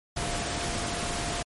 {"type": "tone in noise", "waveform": "sine", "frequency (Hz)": 696, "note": "F5", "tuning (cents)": -6, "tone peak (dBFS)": -37, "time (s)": [0.16, 1.43], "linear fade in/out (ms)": 10, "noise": "pink", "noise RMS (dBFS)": -31, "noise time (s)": [0.16, 1.43], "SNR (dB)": -9, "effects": ["MP3 48 kbps"]}